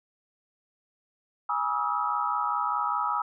sine tone cluster, 829 / 968 / 1154 / 1275 / 1340 Hz, G#5 / B5 / D6 / D#6 / E6, -3 / -35 / -31 / +42 / +28 cents, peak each -32 / -31 / -36 / -28 / -36 dBFS, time 1.49-3.22 s, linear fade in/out 5 ms, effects none

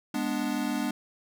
square chord, G# diminished, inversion none, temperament equal, 207.7 / 246.9 / 293.7 Hz, G#3 / B3 / D4, 0 / 0 / 0 cents, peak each -34 / -32 / -32 dBFS, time 0.14-0.91 s, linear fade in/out 5 ms, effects none

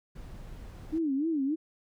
brown noise, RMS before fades -44 dBFS, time 0.15-0.99 s, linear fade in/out 10 ms
sine tone with vibrato, 297.4 Hz, D4, 22 cents sharp, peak -26 dBFS, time 0.92-1.56 s, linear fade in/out 20 ms, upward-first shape sine, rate 3.4 Hz, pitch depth 190 cents each way
effects none

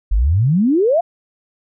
sine exponential sweep, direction up, 44 to 720 Hz, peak -11 dBFS, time 0.11-1.01 s, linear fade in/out 10 ms, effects none

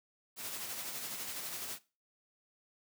white noise with tremolo, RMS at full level -40 dBFS, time 0.36-1.79 s, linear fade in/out 50 ms, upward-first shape sine, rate 12 Hz, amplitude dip 35%, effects noise-tail reverb RT60 0.3 s tail -18 dB re dry + high-pass 100 Hz 12 dB/octave

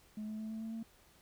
sine tone with pitch steps, 213.7 / 216.1 / 218.4 / 220.9 / 223.3 / 225.8 Hz, G#3 / A3 / A3 / A3 / A3 / A3, +50 / -31 / -13 / +7 / +26 / +45 cents, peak -37 dBFS, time 0.17-0.83 s, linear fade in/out 5 ms, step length 110 ms, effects tanh soft clip ceiling -37 dBFS + pink hiss -65 dBFS RMS until 1.21 s

